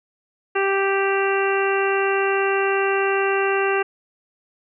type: harmonic tone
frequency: 391.8 Hz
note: G4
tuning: 1 cent flat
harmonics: 1 / 2 / 3 / 4 / 5 / 6 / 7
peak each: -20 / -26 / -27 / -26 / -30 / -33 / -28 dBFS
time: 0.55-3.83 s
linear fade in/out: 10 ms
effects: none